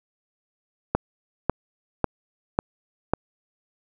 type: click train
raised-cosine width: 1 ms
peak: -5 dBFS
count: 5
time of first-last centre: 0.95-3.136 s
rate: 1.83 Hz
effects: none